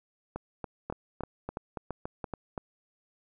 two click trains, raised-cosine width 1 ms, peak -21 / -20 dBFS, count 8 / 6, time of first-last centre 0.36-2.337 / 0.9-2.578 s, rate 3.54 / 2.98 Hz, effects none

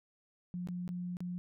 sine tone with dropouts, 177.9 Hz, F3, 32 cents sharp, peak -36 dBFS, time 0.54-1.38 s, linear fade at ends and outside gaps 0 ms, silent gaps 0.673-0.687 / 0.878-0.89 / 1.169-1.205 s, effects none

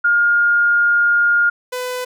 sine / sawtooth tone pair in turn, 1417 / 501 Hz, F6 / B4, +25 / +25 cents, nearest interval octave + tritone, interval 1800 cents, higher first, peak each -11 / -18 dBFS, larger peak first, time 0.04-1.5 / 1.72-2.05 s, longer first, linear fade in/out 10 ms, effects none

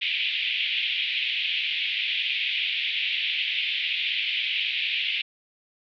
pink band-pass noise, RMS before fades -27 dBFS, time 0.01-5.22 s, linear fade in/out 10 ms, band 2300 to 3500 Hz, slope 48 dB/octave, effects none

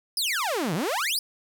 sawtooth exponential two-way sweep, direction down then up, 5290 to 144.1 to 5290 Hz, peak -21 dBFS, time 0.17-1.19 s, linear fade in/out 2 ms, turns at 0.74 s, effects none

